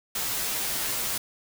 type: noise with comb filter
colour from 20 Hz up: white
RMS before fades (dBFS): -29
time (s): 0.15-1.18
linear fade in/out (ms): 5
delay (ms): 12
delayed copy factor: -1
effects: none